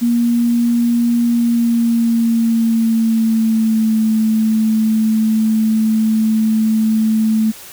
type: tone with pitch glide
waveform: sine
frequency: 236.5 to 219.4 Hz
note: A#3 to A3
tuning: +25 to -5 cents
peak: -11 dBFS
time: 0.01-7.52 s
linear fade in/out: 20 ms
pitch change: -130 cents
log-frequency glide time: 1.25-4.01 s
effects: white hiss -36 dBFS RMS until 7.72 s